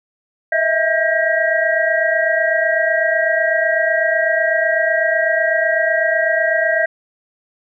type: tone cluster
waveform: sine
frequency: 635 / 663 / 1601 / 1906 Hz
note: D#5 / E5 / G6 / A#6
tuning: +35 / +10 / +36 / +38 cents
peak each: -19 dBFS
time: 0.52-6.86 s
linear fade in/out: 5 ms
effects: none